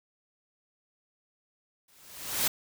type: noise with exponential growth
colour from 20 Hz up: white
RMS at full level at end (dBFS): -24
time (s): 1.88-2.48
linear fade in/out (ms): 5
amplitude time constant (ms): 130
effects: none